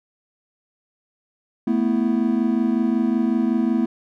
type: chord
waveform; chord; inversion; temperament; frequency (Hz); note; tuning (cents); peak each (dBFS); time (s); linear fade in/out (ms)
triangle; A suspended second; none; equal with one note detuned; 221.5 / 246.9 / 329.6; A3 / B3 / E4; +12 / 0 / 0; -19 / -19 / -22; 1.67-3.86; 5
effects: none